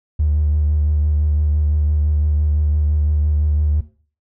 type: tone with vibrato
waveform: triangle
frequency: 75 Hz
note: D2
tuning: 37 cents sharp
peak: -10 dBFS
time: 0.19-3.81 s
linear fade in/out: 10 ms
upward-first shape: sine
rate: 5.9 Hz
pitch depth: 20 cents each way
effects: noise-tail reverb RT60 0.4 s tail -17 dB re dry + tanh soft clip ceiling -10 dBFS